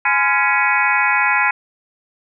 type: harmonic tone with a mistuned harmonic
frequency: 278.4 Hz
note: C#4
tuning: 8 cents sharp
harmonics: 3 / 4 / 5 / 6 / 7 / 8 / 9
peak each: -21 / -21 / -21 / -21 / -21 / -21 / -21 dBFS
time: 0.05-1.51 s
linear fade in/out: 5 ms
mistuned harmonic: 4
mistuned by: -150 cents
effects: none